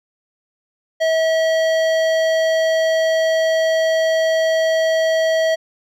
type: tone with hard clipping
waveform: sine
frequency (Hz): 645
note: E5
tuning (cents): -38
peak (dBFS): -16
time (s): 1-5.56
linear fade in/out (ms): 20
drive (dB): 14
effects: none